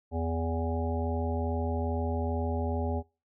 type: harmonic tone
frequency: 82.41 Hz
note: E2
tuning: in tune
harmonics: 1 / 3 / 5 / 7 / 9 / 10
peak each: -30 / -35 / -37 / -38 / -40 / -40 dBFS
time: 0.11-3.03 s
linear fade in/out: 50 ms
effects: noise-tail reverb RT60 0.3 s tail -23 dB re dry